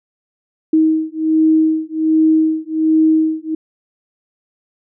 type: beating tone pair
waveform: sine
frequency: 315.6 / 316.9 Hz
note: D#4 / D#4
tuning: +25 / +32 cents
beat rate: 1.3 Hz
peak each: -14 dBFS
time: 0.73-3.55 s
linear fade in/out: 5 ms
effects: none